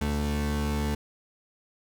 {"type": "tone pair together", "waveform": "35% pulse", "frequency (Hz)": [73.42, 220], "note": ["D2", "A3"], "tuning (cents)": [0, 0], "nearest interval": "octave + perfect fifth", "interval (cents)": 1900, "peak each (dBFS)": [-26, -28], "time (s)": [0.01, 0.95], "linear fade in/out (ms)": 5, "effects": []}